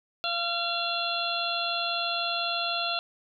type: harmonic tone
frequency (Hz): 686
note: F5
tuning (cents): -31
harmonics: 1 / 2 / 4 / 5 / 6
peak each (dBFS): -33 / -33 / -33 / -33 / -33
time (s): 0.24-2.99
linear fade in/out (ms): 0
effects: none